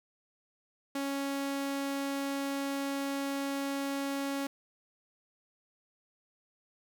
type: tone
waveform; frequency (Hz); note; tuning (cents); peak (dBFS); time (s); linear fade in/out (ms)
sawtooth; 277.2; C#4; 0; -28; 0.95-4.47; 5
effects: none